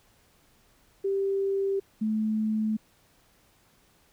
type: tone pair in turn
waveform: sine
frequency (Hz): 392 / 216.8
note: G4 / A3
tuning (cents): 0 / -25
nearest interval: minor seventh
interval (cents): 1025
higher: first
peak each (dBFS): -24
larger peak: neither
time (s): 1.04-1.8 / 2.01-2.77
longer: neither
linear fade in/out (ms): 10
effects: pink hiss -63 dBFS RMS until 4.12 s